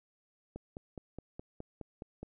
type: click train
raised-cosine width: 2 ms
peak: -29 dBFS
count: 9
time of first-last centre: 0.56-2.23 s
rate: 4.79 Hz
effects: none